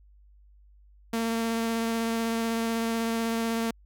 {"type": "tone with vibrato", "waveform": "sawtooth", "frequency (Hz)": 228.1, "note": "A#3", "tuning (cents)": -37, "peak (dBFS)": -22, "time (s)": [1.13, 3.71], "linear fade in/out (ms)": 5, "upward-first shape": "sine", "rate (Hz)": 16, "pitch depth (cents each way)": 11, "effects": ["added 50 Hz sine -53 dBFS peak until 3.85 s"]}